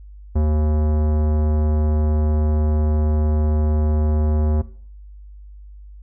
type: tone with tanh clipping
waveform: sine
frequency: 76.3 Hz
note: D#2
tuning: 33 cents flat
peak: -17 dBFS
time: 0.35-4.62 s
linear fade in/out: 10 ms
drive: 18 dB
effects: noise-tail reverb RT60 0.5 s tail -17 dB re dry + added 50 Hz sine -37 dBFS peak until 6.02 s